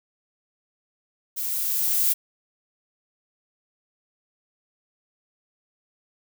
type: noise with level ramp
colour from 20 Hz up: violet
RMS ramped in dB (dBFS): -29 to -20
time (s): 1.36-2.14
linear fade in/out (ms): 20
effects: none